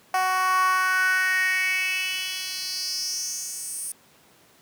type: tone with high-pass filter sweep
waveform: 10% pulse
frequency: 372.5 Hz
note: F#4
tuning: 12 cents sharp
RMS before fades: -25 dBFS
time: 0.14-3.92 s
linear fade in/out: 2 ms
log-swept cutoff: 810 to 9400 Hz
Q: 4.8
effects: pink hiss -56 dBFS RMS until 4.61 s + high-pass 150 Hz 12 dB/octave